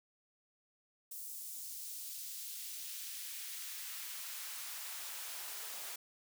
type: noise with high-pass filter sweep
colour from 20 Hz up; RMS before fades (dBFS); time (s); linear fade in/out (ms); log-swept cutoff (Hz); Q
white; -45; 1.11-5.96; 5; 8200 to 470; 0.79
effects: none